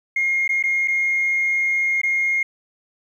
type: tone with dropouts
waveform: sine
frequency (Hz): 2138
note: C7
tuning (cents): +37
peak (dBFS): -16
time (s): 0.16-2.43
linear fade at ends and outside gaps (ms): 5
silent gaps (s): 0.478-0.491 / 0.627-0.637 / 0.876-0.881 / 2.016-2.033
effects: tanh soft clip ceiling -13 dBFS + 9-bit